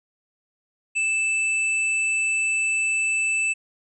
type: tone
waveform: square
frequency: 2637 Hz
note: E7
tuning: in tune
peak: -21 dBFS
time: 0.95-3.54 s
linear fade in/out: 20 ms
effects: resampled to 24000 Hz

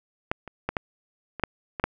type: clicks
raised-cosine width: 0.5 ms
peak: -9 / -24 / -11 / -10 / -20 / -6 / -16 / -6 dBFS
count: 8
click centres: 0.315 / 0.477 / 0.69 / 0.768 / 1.397 / 1.437 / 1.798 / 1.84 s
effects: none

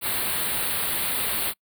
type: band-stop noise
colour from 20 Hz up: white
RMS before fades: -26 dBFS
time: 0.01-1.54 s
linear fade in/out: 50 ms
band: 4500 to 8400 Hz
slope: 96 dB/octave
effects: noise-tail reverb RT60 0.1 s tail -25 dB re dry

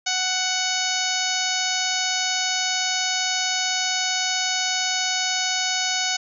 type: harmonic tone with a mistuned harmonic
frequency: 743 Hz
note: F#5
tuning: 7 cents sharp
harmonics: 1 / 2 / 3 / 4 / 5 / 6 / 7 / 8 / 9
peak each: -30 / -30 / -30 / -30 / -30 / -30 / -30 / -30 / -30 dBFS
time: 0.06-6.17 s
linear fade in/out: 10 ms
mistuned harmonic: 8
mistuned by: +16 cents
effects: none

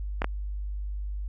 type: clicks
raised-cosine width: 0.5 ms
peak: -12 dBFS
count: 2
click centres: 0.219 / 0.244 s
effects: added 50 Hz sine -30 dBFS peak until 1.28 s

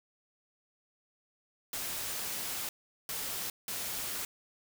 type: noise bursts at uneven times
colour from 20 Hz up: white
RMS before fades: -37 dBFS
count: 3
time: 1.73-2.69 / 3.09-3.5 / 3.68-4.25 s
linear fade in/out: 2 ms
effects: none

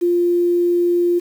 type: tone with quantisation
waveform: sine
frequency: 349.2 Hz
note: F4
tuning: in tune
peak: -13 dBFS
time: 0.01-1.2 s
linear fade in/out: 20 ms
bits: 7
effects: none

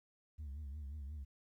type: tone with vibrato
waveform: sine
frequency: 72.3 Hz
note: D2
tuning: 27 cents flat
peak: -40 dBFS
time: 0.38-1.25 s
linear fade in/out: 20 ms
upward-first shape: triangle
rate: 5.6 Hz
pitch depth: 150 cents each way
effects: tanh soft clip ceiling -42 dBFS + 13-bit

